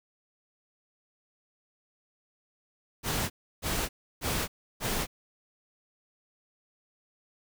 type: noise bursts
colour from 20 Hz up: pink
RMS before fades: -30 dBFS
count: 4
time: 3.03-5.07 s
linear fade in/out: 50 ms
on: 270 ms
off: 320 ms
effects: none